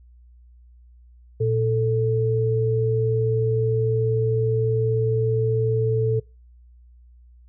sine tone pair together, 116.7 / 440.6 Hz, A#2 / A4, +2 / +2 cents, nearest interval octave + major seventh, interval 2300 cents, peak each -21 dBFS, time 1.4-6.2 s, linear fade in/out 10 ms, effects noise-tail reverb RT60 0.3 s tail -24 dB re dry + added 60 Hz sine -47 dBFS peak until 7.48 s

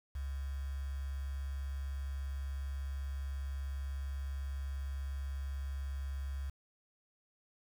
sine tone with quantisation, 68.6 Hz, C#2, 17 cents flat, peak -36 dBFS, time 0.15-6.5 s, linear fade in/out 5 ms, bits 9, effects none

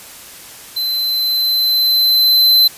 square tone with level ramp, 4061 Hz, B7, 48 cents sharp, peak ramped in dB -17 to -7 dBFS, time 0.76-2.68 s, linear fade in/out 10 ms, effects white hiss -36 dBFS RMS until 2.77 s + resampled to 32000 Hz

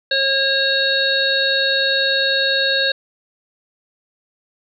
harmonic tone with a mistuned harmonic, 542 Hz, C#5, 39 cents flat, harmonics 1 / 3 / 5 / 7 / 8, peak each -22 / -19 / -29 / -20 / -22 dBFS, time 0.11-2.92 s, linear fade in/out 5 ms, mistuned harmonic 5, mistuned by +20 cents, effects none

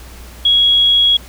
sine tone, 3322 Hz, G#7, in tune, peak -8 dBFS, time 0.45-1.17 s, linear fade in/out 5 ms, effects added 60 Hz sine -34 dBFS peak until 1.28 s + pink hiss -39 dBFS RMS until 1.28 s

